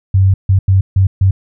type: tone bursts at uneven times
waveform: sine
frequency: 95.8 Hz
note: G2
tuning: 39 cents flat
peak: -6 dBFS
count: 5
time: 0.14-0.34 / 0.49-0.59 / 0.68-0.81 / 0.96-1.07 / 1.21-1.31 s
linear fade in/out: 5 ms
effects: none